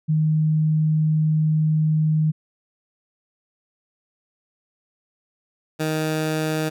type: tone pair in turn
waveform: sine / 15% pulse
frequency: 155.56 / 156.28 Hz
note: D#3 / D#3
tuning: 0 / +8 cents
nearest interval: unison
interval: 8 cents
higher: second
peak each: -16 / -15 dBFS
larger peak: second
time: 0.08-2.32 / 5.79-6.7 s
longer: first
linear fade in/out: 20 ms
effects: none